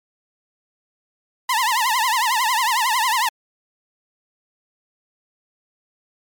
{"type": "tone with vibrato", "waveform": "sawtooth", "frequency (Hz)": 953, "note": "A#5", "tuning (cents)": 38, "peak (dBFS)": -13, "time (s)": [1.49, 3.29], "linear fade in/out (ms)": 5, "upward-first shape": "triangle", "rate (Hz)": 11, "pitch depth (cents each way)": 210, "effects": ["MP3 96 kbps"]}